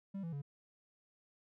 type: tone with pitch steps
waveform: triangle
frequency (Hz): 196 / 166.73 / 141.83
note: G3 / E3 / C#3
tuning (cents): 0 / +20 / +40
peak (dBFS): -37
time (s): 0.14-0.419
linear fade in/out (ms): 10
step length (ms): 93
effects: none